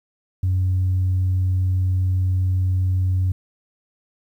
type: tone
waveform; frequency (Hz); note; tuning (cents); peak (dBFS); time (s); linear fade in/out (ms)
sine; 92.5; F#2; 0; -15; 0.43-3.32; 5
effects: tanh soft clip ceiling -14 dBFS + 9-bit